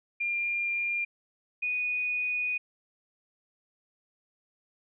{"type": "tone pair in turn", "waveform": "sine", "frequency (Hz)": [2399, 2474], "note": ["D7", "D#7"], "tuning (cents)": [36, -10], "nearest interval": "minor second", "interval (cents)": 54, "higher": "second", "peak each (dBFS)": -27, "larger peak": "neither", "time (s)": [[0.2, 1.05], [1.62, 2.58]], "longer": "second", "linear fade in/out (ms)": 10, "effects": []}